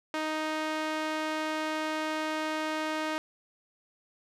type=tone with band-pass filter; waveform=sawtooth; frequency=311.4 Hz; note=D#4; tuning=2 cents sharp; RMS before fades=-32 dBFS; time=0.14-3.18 s; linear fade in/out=0 ms; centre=1500 Hz; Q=0.51; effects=none